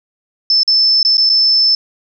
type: tone with dropouts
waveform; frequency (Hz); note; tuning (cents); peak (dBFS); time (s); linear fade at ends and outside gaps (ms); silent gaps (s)
sine; 5274; E8; 0; -8; 0.5-1.75; 2; 0.633-0.677 / 1.03-1.049 / 1.171-1.179 / 1.293-1.298
effects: none